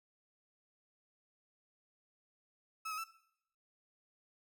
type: tone with pitch steps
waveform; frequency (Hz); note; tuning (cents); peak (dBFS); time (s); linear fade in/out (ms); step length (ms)
35% pulse; 1298 / 1265 / 1326; E6 / D#6 / E6; -27 / +28 / +10; -37; 2.85-3.042; 10; 64
effects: noise-tail reverb RT60 0.7 s tail -17 dB re dry